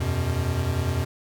square chord, E suspended second, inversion none, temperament equal with one note detuned, 82.41 / 92.5 / 125.19 Hz, E2 / F#2 / B2, 0 / 0 / +24 cents, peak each -28 dBFS, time 0-1.05 s, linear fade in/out 10 ms, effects none

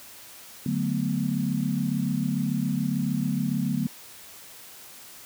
sine chord, B minor seventh, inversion first, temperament equal, 146.83 / 185 / 220 / 246.9 Hz, D3 / F#3 / A3 / B3, 0 / 0 / 0 / 0 cents, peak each -29 dBFS, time 0.66-3.87 s, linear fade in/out 2 ms, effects white hiss -46 dBFS RMS until 5.25 s + high-pass 60 Hz 12 dB/octave

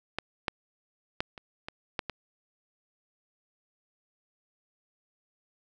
clicks, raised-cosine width 0.3 ms, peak -14 / -11 / -12 / -27 / -21 / -13 / -18 dBFS, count 7, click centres 0.186 / 0.482 / 1.205 / 1.378 / 1.685 / 1.992 / 2.097 s, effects none

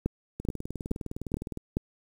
two click trains, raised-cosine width 3 ms, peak -22 / -13 dBFS, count 24 / 5, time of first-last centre 0.4-1.573 / 0.06-1.769 s, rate 19.6 / 2.34 Hz, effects 8-bit

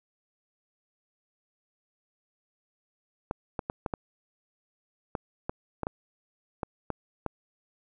clicks, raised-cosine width 1 ms, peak -16 dBFS, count 12, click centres 3.311 / 3.592 / 3.699 / 3.862 / 3.938 / 5.152 / 5.495 / 5.833 / 5.869 / 6.632 / 6.903 / 7.263 s, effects none

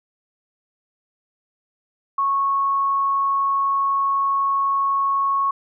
sine tone, 1102 Hz, C#6, 11 cents flat, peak -17 dBFS, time 2.18-5.51 s, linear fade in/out 5 ms, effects none

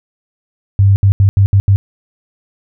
sine tone bursts at uneven times, 98.7 Hz, G2, 12 cents sharp, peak -5 dBFS, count 6, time 0.79-0.96 / 1.03-1.12 / 1.2-1.29 / 1.37-1.46 / 1.53-1.6 / 1.68-1.76 s, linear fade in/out 0 ms, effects none

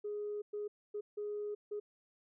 sine tone bursts at uneven times, 415.8 Hz, G#4, 2 cents sharp, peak -36 dBFS, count 5, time 0.04-0.42 / 0.53-0.68 / 0.94-1.01 / 1.17-1.55 / 1.71-1.8 s, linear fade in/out 10 ms, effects tanh soft clip ceiling -32 dBFS

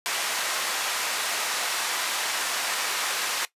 pink band-pass noise, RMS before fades -28 dBFS, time 0.06-3.45 s, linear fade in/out 0 ms, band 920 to 11000 Hz, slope 12 dB/octave, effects noise-tail reverb RT60 0.1 s tail -17 dB re dry + resampled to 32000 Hz

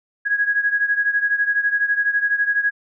sine beating tone pair, 1654 / 1666 Hz, G#6 / G#6, -8 / +5 cents, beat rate 12 Hz, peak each -18 / -22 dBFS, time 0.25-2.71 s, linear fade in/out 20 ms, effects none

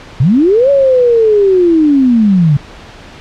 sine linear two-way sweep, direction up then down, 110 to 567 to 137.2 Hz, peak -5 dBFS, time 0.2-2.57 s, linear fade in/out 5 ms, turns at 0.7 s, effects pink hiss -33 dBFS RMS until 3.2 s + low-pass 4000 Hz 12 dB/octave

